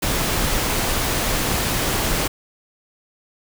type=noise; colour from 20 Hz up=pink; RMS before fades=-21 dBFS; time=0.02-2.28 s; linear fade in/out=10 ms; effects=none